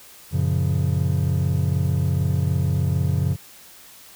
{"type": "chord", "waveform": "triangle", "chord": "Gb major seventh", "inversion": "none", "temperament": "equal with one note detuned", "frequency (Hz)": [92.5, 116.54, 139.15, 174.61], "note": ["Gb2", "Bb2", "Db3", "F3"], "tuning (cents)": [0, 0, 7, 0], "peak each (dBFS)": [-20, -26, -20, -26], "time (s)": [0.31, 3.37], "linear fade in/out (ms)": 50, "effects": ["white hiss -46 dBFS RMS until 4.15 s"]}